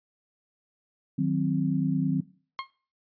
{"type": "chord", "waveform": "sine", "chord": "C diminished", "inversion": "first", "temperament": "equal", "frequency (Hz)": [155.56, 185, 261.6], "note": ["Eb3", "Gb3", "C4"], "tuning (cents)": [0, 0, 0], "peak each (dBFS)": -27, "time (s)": [1.18, 2.21], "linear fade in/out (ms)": 10}
{"type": "tone with exponential decay", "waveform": "sawtooth", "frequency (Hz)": 1072, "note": "C6", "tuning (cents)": 42, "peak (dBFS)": -24, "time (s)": [2.59, 2.7], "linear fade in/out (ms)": 0, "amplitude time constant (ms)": 23}
{"effects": ["noise-tail reverb RT60 0.4 s tail -19 dB re dry", "resampled to 11025 Hz"]}